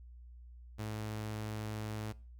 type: tone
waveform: sawtooth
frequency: 107.7 Hz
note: A2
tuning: 37 cents flat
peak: -34 dBFS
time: 0.78-2.13 s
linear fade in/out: 20 ms
effects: noise-tail reverb RT60 0.4 s tail -22 dB re dry + added 60 Hz sine -50 dBFS peak until 2.39 s